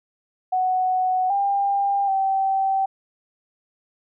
sine tone with pitch steps, 742 / 798 / 774 Hz, F#5 / G5 / G5, +5 / +31 / -22 cents, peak -18 dBFS, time 0.52-2.86 s, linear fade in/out 10 ms, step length 780 ms, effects none

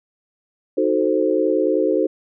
sine chord, D# diminished seventh, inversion none, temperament equal, 311.1 / 370 / 440 / 523.3 Hz, D#4 / F#4 / A4 / C5, 0 / 0 / 0 / 0 cents, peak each -21 dBFS, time 0.77-2.07 s, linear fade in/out 10 ms, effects none

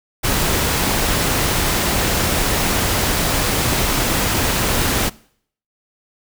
pink noise, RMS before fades -18 dBFS, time 0.23-5.1 s, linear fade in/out 20 ms, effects noise-tail reverb RT60 0.6 s tail -22 dB re dry

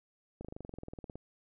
slowing click train, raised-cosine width 2 ms, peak -30 dBFS, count 17, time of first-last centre 0.41-1.156 s, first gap 37 ms, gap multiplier 1.03, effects none

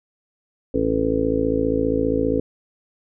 harmonic tone, 55 Hz, A1, in tune, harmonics 1 / 2 / 3 / 4 / 5 / 6 / 7 / 8 / 9, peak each -30 / -31 / -34 / -34 / -22 / -30 / -34 / -23 / -24 dBFS, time 0.74-2.4 s, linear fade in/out 5 ms, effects none

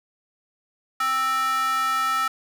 square tone with high-pass filter, 263 Hz, C4, 9 cents sharp, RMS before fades -23 dBFS, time 1-2.28 s, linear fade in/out 5 ms, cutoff 1300 Hz, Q 4.5, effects none

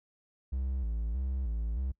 triangle tone with vibrato, 60.4 Hz, B1, 38 cents flat, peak -28 dBFS, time 0.52-1.92 s, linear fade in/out 10 ms, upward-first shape square, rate 1.6 Hz, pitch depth 140 cents each way, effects noise-tail reverb RT60 0.1 s tail -24 dB re dry

